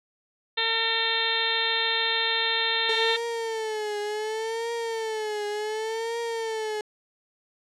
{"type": "harmonic tone", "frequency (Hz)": 453.4, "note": "A#4", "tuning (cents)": -48, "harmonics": [1, 2, 3, 4, 5, 6, 7, 8, 9], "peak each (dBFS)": [-34, -33, -37, -29, -34, -34, -33, -27, -32], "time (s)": [0.57, 3.17], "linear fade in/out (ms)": 10}
{"type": "tone with vibrato", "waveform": "35% pulse", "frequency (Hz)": 440, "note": "A4", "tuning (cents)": 0, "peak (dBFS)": -26, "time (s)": [2.89, 6.81], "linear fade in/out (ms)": 2, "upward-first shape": "triangle", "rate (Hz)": 0.68, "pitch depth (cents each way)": 110}
{"effects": ["low-pass 8000 Hz 12 dB/octave"]}